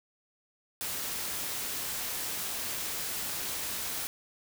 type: noise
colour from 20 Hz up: white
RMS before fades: -35 dBFS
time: 0.81-4.07 s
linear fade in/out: 0 ms
effects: none